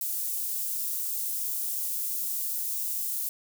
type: high-pass noise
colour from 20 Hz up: white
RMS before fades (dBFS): -31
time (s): 0.01-3.29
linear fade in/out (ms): 2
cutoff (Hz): 9800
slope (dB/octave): 12
effects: none